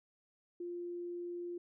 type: tone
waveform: sine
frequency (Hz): 349.3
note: F4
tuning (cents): 0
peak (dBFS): -39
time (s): 0.6-1.58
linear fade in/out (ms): 5
effects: none